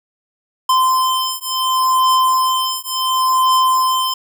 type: beating tone pair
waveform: square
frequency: 1034 / 1034.7 Hz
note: C6 / C6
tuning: -21 / -20 cents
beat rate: 0.7 Hz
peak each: -17 dBFS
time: 0.69-4.14 s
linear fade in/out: 5 ms
effects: none